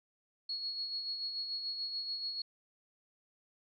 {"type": "tone with tremolo", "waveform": "sine", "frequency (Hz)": 4335, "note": "C#8", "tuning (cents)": -39, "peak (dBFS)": -34, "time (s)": [0.49, 2.42], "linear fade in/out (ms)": 5, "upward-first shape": "sine", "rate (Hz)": 6.9, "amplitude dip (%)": 45, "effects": []}